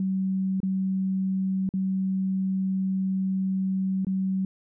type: tone with dropouts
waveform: sine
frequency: 190.2 Hz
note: F#3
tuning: 48 cents sharp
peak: -23 dBFS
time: 0-4.45 s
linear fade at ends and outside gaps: 2 ms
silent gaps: 0.603-0.631 / 1.691-1.738 / 4.048-4.068 s
effects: none